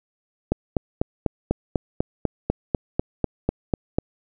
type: click train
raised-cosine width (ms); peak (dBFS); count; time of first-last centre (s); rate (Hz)
2; -6; 15; 0.52-3.985; 4.04
effects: none